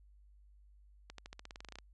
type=accelerating click train; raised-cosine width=0.2 ms; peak=-30 dBFS; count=14; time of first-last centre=1.1-1.787 s; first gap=83 ms; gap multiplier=0.92; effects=added 50 Hz sine -59 dBFS peak until 1.93 s + resampled to 24000 Hz